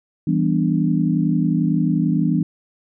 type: chord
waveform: sine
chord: E minor seventh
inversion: none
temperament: equal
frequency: 164.81 / 196 / 246.9 / 293.7 Hz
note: E3 / G3 / B3 / D4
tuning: 0 / 0 / 0 / 0 cents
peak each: -19 / -22 / -22 / -22 dBFS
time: 0.27-2.43 s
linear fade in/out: 5 ms
effects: none